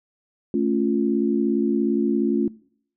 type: chord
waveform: sine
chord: A augmented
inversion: none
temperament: equal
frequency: 220 / 277.2 / 349.2 Hz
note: A3 / C#4 / E#4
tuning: 0 / 0 / 0 cents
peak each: -23 / -23 / -23 dBFS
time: 0.54-2.48 s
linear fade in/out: 2 ms
effects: noise-tail reverb RT60 0.6 s tail -22 dB re dry